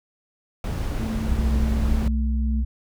brown noise, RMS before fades -26 dBFS, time 0.64-2.08 s, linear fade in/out 2 ms
sine tone with tremolo, 221.2 Hz, A3, 9 cents sharp, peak -26 dBFS, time 0.98-2.64 s, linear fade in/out 50 ms, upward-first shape sine, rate 2 Hz, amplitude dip 25%
sine tone, 62.6 Hz, B1, 24 cents sharp, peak -20 dBFS, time 1.25-2.65 s, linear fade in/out 10 ms
effects none

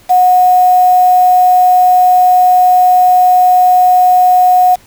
sine tone with quantisation, 730 Hz, F#5, 24 cents flat, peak -4 dBFS, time 0.09-4.76 s, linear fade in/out 20 ms, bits 4, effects pink hiss -44 dBFS RMS until 4.86 s

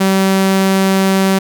sawtooth tone, 192.2 Hz, G3, 34 cents flat, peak -6 dBFS, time 0-1.39 s, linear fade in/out 10 ms, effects none

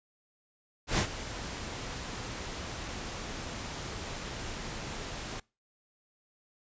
pink noise with ADSR envelope, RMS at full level -26 dBFS, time 0.87-5.4 s, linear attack 110 ms, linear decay 89 ms, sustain -13 dB, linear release 6 ms, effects noise-tail reverb RT60 0.3 s tail -25 dB re dry + resampled to 16000 Hz

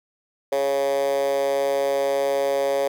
10% pulse tone with high-pass filter, 138.59 Hz, C#3, in tune, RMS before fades -22 dBFS, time 0.52-2.88 s, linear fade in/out 5 ms, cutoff 500 Hz, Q 9.1, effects none

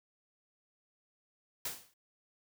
white noise with exponential decay, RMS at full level -34 dBFS, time 1.65-1.94 s, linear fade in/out 5 ms, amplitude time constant 61 ms, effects none

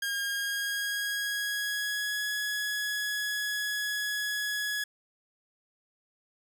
sawtooth tone with pitch glide, 1621 to 1683 Hz, G#6 to G#6, -42 to +23 cents, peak -26 dBFS, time 0.02-4.84 s, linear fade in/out 5 ms, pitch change +65 cents, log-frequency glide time 0.23-2.25 s, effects none

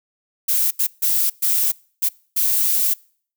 violet noise bursts at uneven times, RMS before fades -18 dBFS, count 6, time 0.48-0.71 / 0.79-0.87 / 1.02-1.3 / 1.42-1.72 / 2.02-2.09 / 2.36-2.94 s, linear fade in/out 10 ms, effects noise-tail reverb RT60 0.5 s tail -25 dB re dry

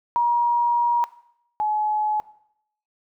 sine tone pair in turn, 952 / 849.9 Hz, A#5 / G#5, +36 / +40 cents, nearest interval major second, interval 196 cents, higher first, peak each -16 / -20 dBFS, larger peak first, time 0.16-1.04 / 1.6-2.2 s, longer first, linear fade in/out 0 ms, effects noise-tail reverb RT60 0.7 s tail -18 dB re dry

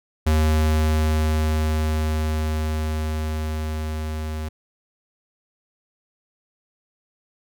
square tone with level ramp, 77.78 Hz, D#2, in tune, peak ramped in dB -16 to -27 dBFS, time 0.26-4.49 s, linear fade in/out 10 ms, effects none

